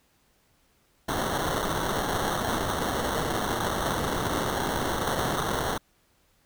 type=noise with sample-and-hold; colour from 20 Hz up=violet; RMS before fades=-28 dBFS; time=1.08-5.78 s; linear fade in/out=10 ms; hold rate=2450 Hz; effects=pink hiss -66 dBFS RMS until 6.45 s